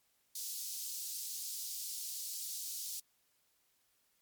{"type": "high-pass noise", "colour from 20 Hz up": "pink", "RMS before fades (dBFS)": -42, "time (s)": [0.35, 3], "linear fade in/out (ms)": 5, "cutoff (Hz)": 4700, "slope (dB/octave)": 24, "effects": ["white hiss -75 dBFS RMS until 4.21 s", "MP3 96 kbps"]}